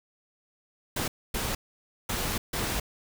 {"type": "noise bursts at uneven times", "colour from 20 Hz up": "pink", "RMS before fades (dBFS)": -30, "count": 4, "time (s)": [[0.96, 1.08], [1.34, 1.55], [2.09, 2.38], [2.53, 2.8]], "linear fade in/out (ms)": 5, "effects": []}